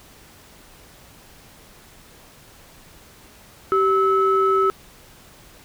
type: tone pair together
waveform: sine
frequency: 386.5 / 1300 Hz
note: G4 / E6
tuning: -24 / -24 cents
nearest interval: octave + major sixth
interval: 2100 cents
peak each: -17 dBFS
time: 3.72-4.7 s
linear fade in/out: 0 ms
effects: tanh soft clip ceiling -8 dBFS + pink hiss -48 dBFS RMS until 5.64 s